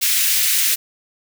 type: high-pass noise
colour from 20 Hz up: white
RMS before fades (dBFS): -17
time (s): 0.01-0.76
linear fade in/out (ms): 20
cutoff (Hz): 1800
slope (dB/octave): 24
effects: none